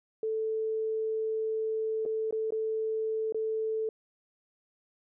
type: tone with dropouts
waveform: sine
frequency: 440 Hz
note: A4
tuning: in tune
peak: -28 dBFS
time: 0.23-3.89 s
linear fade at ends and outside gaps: 2 ms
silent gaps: 2.053-2.06 / 2.309-2.325 / 2.506-2.522 / 3.324-3.345 s
effects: none